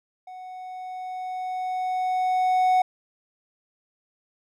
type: tone with level ramp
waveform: triangle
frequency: 740 Hz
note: F#5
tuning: in tune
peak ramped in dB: -36 to -14 dBFS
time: 0.27-2.82 s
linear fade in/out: 5 ms
effects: none

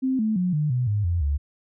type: tone with pitch steps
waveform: sine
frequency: 261.6 / 217.5 / 180.75 / 150.25 / 124.89 / 103.82 / 86.3 / 71.73 Hz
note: C4 / A3 / F#3 / D3 / B2 / G#2 / F2 / D2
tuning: 0 / -20 / -40 / +40 / +20 / 0 / -20 / -40 cents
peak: -20 dBFS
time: 0.02-1.38 s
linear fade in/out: 20 ms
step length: 170 ms
effects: none

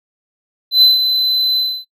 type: tone with ADSR envelope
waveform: triangle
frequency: 4034 Hz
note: B7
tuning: 36 cents sharp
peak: -3 dBFS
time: 0.71-1.85 s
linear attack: 110 ms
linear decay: 160 ms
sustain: -8 dB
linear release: 270 ms
effects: noise-tail reverb RT60 0.1 s tail -23 dB re dry

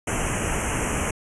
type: band-stop noise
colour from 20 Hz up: pink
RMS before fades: -25 dBFS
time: 0.07-1.11 s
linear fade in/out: 5 ms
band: 3000 to 6000 Hz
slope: 96 dB/octave
effects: resampled to 24000 Hz

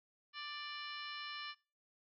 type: harmonic tone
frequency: 589 Hz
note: D5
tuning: 5 cents sharp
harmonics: 2 / 3 / 4 / 5 / 6 / 7 / 8 / 9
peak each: -49 / -50 / -51 / -50 / -56 / -52 / -63 / -55 dBFS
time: 0.33-1.55 s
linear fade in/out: 50 ms
effects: noise-tail reverb RT60 0.4 s tail -25 dB re dry

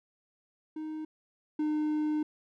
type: tone pair in turn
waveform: triangle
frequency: 311.1 / 304.2 Hz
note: D#4 / D#4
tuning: 0 / -39 cents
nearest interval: unison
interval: 39 cents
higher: first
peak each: -33 / -25 dBFS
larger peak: second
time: 0.76-1.05 / 1.59-2.23 s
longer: second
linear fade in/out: 5 ms
effects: none

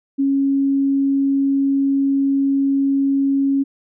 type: tone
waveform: sine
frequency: 275.1 Hz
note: C#4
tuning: 13 cents flat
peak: -14 dBFS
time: 0.18-3.64 s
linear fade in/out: 20 ms
effects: none

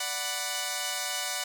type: chord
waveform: 5% pulse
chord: B minor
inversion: first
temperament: equal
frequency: 587.3 / 740 / 987.8 Hz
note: D5 / F#5 / B5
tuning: 0 / 0 / 0 cents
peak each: -25 / -21 / -24 dBFS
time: 0-1.44 s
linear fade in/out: 5 ms
effects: none

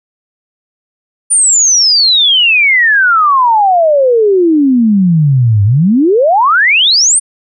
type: exponential two-way sweep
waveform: sine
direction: down then up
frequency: 9397 to 98 to 9397 Hz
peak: -5 dBFS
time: 1.3-7.2 s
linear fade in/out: 20 ms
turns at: 5.64 s
effects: none

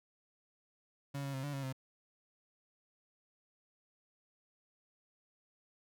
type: tone with pitch steps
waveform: 35% pulse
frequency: 140.2 / 138.5 / 133.3 / 144.6 / 137.3 / 131.9 Hz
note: C#3 / C#3 / C3 / D3 / C#3 / C3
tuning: +20 / -1 / +33 / -27 / -16 / +14 cents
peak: -36 dBFS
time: 1.14-1.728 s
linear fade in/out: 10 ms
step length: 98 ms
effects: none

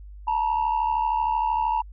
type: tone pair together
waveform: sine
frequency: 880 / 953 Hz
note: A5 / A#5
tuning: 0 / +38 cents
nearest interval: minor second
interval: 138 cents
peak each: -22 dBFS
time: 0.27-1.82 s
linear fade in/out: 10 ms
effects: tanh soft clip ceiling -17 dBFS + added 50 Hz sine -39 dBFS peak until 1.92 s

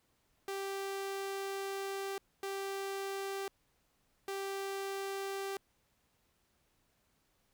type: tone bursts at uneven times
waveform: sawtooth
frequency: 391.8 Hz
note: G4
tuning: 1 cent flat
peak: -33 dBFS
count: 3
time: 0.48-2.18 / 2.43-3.48 / 4.28-5.57 s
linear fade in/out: 2 ms
effects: pink hiss -75 dBFS RMS until 7.53 s

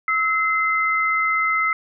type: tone pair together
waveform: sine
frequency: 1300 / 2064 Hz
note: E6 / C7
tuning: -24 / -24 cents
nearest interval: minor sixth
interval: 800 cents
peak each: -20 dBFS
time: 0.08-1.73 s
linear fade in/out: 2 ms
effects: none

